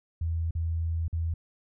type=tone with dropouts; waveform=sine; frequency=82.41 Hz; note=E2; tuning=in tune; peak=-26 dBFS; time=0.21-1.34 s; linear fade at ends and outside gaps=5 ms; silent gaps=0.509-0.551 / 1.081-1.128 s; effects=none